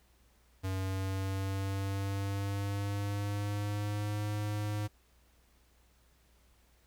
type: tone with pitch glide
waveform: square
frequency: 94.9 to 104.69 Hz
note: F#2 to G#2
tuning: +44 to +14 cents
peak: -33 dBFS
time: 0.63-4.88 s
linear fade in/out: 20 ms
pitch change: +170 cents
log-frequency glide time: 0.77-4.24 s
effects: added 60 Hz sine -65 dBFS peak until 6.86 s + pink hiss -69 dBFS RMS until 6.86 s